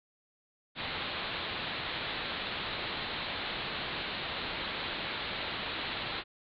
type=low-pass noise; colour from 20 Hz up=white; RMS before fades=-37 dBFS; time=0.75-6.24 s; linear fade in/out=50 ms; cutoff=4200 Hz; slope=96 dB/octave; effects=none